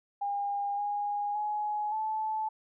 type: tone with pitch steps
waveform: sine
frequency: 808 / 821 / 840 / 870 Hz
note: G#5 / G#5 / G#5 / A5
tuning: -48 / -20 / +19 / -20 cents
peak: -29 dBFS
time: 0.21-2.49 s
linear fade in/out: 10 ms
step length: 570 ms
effects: none